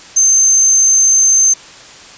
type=tone; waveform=sine; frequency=6272 Hz; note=G8; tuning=in tune; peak=-6 dBFS; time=0.16-1.54 s; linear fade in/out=10 ms; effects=white hiss -36 dBFS RMS until 2.17 s + resampled to 16000 Hz